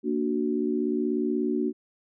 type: chord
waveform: sine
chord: Bb augmented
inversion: none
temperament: equal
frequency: 233.1 / 293.7 / 370 Hz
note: Bb3 / D4 / F#4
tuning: 0 / 0 / 0 cents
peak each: -28 dBFS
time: 0.03-1.73 s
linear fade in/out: 50 ms
effects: none